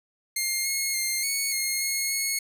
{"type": "tone with pitch steps", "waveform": "10% pulse", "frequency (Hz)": [2120, 2165, 2112, 2215, 2144, 2166, 2184], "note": ["C7", "C#7", "C7", "C#7", "C7", "C#7", "C#7"], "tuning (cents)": [22, -41, 16, -2, 42, -41, -26], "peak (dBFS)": -16, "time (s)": [0.36, 2.39], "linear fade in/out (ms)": 5, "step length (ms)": 290, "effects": []}